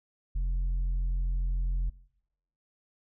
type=tone with tanh clipping; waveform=sine; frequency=43.65 Hz; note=F1; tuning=in tune; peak=-27 dBFS; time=0.35-1.9 s; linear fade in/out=10 ms; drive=4 dB; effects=noise-tail reverb RT60 0.8 s tail -21 dB re dry